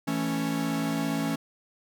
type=chord; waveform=45% pulse; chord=A major; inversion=second; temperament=equal; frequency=164.81 / 220 / 277.2 Hz; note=E3 / A3 / C#4; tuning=0 / 0 / 0 cents; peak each=-32 / -32 / -29 dBFS; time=0.07-1.36 s; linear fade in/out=10 ms; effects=none